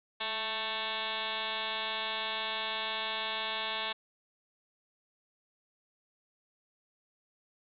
sine tone with frequency modulation, 2217 Hz, C#7, in tune, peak -32 dBFS, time 0.2-3.93 s, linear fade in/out 10 ms, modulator 223 Hz, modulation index 7.2, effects none

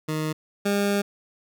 20% pulse tone pair in turn, 155.56 / 201.9 Hz, D#3 / G#3, 0 / -49 cents, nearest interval perfect fourth, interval 451 cents, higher second, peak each -20 / -16 dBFS, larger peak second, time 0.08-0.33 / 0.65-1.02 s, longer second, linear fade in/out 10 ms, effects none

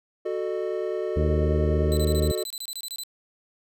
triangle chord, D# diminished, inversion first, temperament equal with one note detuned, 370 / 440 / 608.4 Hz, F#4 / A4 / D#5, 0 / 0 / -39 cents, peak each -27 / -28 / -30 dBFS, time 0.25-2.44 s, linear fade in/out 10 ms
harmonic tone, 77.3 Hz, D#2, 11 cents flat, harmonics 1 / 2 / 3 / 4 / 5 / 6 / 7 / 8, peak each -22 / -28 / -32 / -34 / -36 / -38 / -39 / -40 dBFS, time 1.16-2.32 s, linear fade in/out 10 ms
20% pulse tone bursts, 4018 Hz, B7, 29 cents sharp, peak -26 dBFS, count 15, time 1.92-3.035 s, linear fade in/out 0 ms, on 51 ms, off 25 ms
effects none

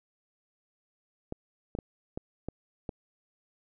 clicks, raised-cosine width 2 ms, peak -21 dBFS, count 6, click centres 1.324 / 1.751 / 1.788 / 2.175 / 2.486 / 2.892 s, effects none

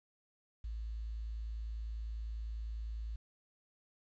sine tone with quantisation, 55 Hz, A1, in tune, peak -38 dBFS, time 0.64-3.16 s, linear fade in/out 5 ms, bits 11, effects resampled to 16000 Hz

